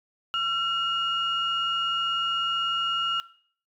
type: tone pair together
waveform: sine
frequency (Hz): 1358.1 / 2862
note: F6 / F7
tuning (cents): -49 / +42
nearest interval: octave + minor second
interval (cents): 1291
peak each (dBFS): -26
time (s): 0.34-3.2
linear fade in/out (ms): 0
effects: noise-tail reverb RT60 0.5 s tail -18 dB re dry + tanh soft clip ceiling -17 dBFS